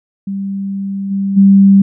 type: tone with level steps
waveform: sine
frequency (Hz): 196.4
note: G3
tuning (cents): +4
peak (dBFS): -17 / -13 / -3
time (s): 0.27-1.82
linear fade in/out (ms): 5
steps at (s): 1.1 / 1.36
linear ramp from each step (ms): 20
effects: none